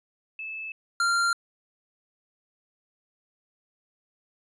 sine / square tone pair in turn, 2617 / 1386.3 Hz, E7 / F6, -13 / -13 cents, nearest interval major seventh, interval 1100 cents, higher first, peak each -33 / -22 dBFS, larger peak second, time 0.39-0.72 / 1-1.33 s, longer neither, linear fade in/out 2 ms, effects resampled to 22050 Hz

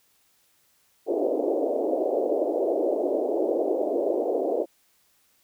white band-pass noise, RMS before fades -25 dBFS, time 1.06-4.66 s, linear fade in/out 50 ms, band 300 to 640 Hz, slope 48 dB/octave, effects white hiss -65 dBFS RMS until 5.43 s

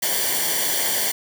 white noise with comb filter, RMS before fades -22 dBFS, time 0.02-1.12 s, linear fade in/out 10 ms, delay 0.77 ms, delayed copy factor -0.75, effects none

